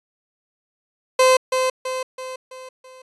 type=tone with echo; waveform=30% pulse; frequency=516 Hz; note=C5; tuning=24 cents flat; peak=-9 dBFS; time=1.19-1.37 s; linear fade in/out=5 ms; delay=330 ms; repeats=5; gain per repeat=-6 dB; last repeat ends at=3.02 s; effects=resampled to 24000 Hz